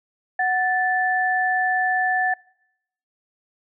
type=tone pair together; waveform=sine; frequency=740 / 1755.1 Hz; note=F#5 / A6; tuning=0 / -5 cents; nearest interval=octave + minor third; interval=1495 cents; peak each=-21 dBFS; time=0.39-2.34 s; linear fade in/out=5 ms; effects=noise-tail reverb RT60 0.8 s tail -25 dB re dry